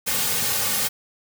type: noise with comb filter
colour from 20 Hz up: white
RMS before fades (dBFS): -23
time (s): 0.06-0.89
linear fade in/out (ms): 20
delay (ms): 3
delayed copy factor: -0.8
effects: none

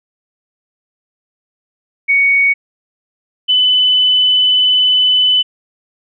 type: tone pair in turn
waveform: sine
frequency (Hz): 2233 / 3007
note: C#7 / F#7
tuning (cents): +12 / +27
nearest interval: perfect fourth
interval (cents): 515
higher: second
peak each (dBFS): -8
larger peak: neither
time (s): 2.08-2.54 / 3.48-5.43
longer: second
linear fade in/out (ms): 20
effects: none

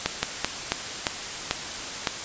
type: slowing click train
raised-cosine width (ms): 0.2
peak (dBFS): -4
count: 7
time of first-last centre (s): 0.06-2.072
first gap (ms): 170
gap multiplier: 1.27
effects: white hiss -33 dBFS RMS until 2.24 s + resampled to 16000 Hz

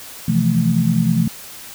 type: chord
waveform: sine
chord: F major seventh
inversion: second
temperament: equal with one note detuned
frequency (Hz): 127.83 / 164.81 / 174.61 / 220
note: C3 / E3 / F3 / A3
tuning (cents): -40 / 0 / 0 / 0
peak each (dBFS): -21 / -18 / -19 / -18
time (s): 0.28-1.28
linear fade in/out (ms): 5
effects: white hiss -36 dBFS RMS until 1.74 s

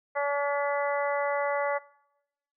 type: harmonic tone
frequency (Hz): 285.3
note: C#4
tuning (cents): +50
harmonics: 2 / 3 / 4 / 5 / 6 / 7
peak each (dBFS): -28 / -32 / -34 / -37 / -40 / -35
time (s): 0.15-1.79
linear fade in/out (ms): 20
effects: noise-tail reverb RT60 0.9 s tail -23 dB re dry

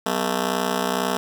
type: ring-modulated tone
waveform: 10% pulse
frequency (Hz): 220.5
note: A3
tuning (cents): +4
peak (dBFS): -10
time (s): 0.06-1.17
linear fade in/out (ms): 0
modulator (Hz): 31
effects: 7-bit

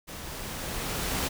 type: noise with level ramp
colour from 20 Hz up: pink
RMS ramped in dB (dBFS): -41 to -28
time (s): 0.07-1.29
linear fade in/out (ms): 20
effects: none

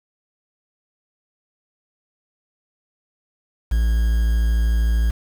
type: tone with quantisation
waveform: triangle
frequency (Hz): 56.6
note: A1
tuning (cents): +50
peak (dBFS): -13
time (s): 3.71-5.11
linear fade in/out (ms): 10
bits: 6
effects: none

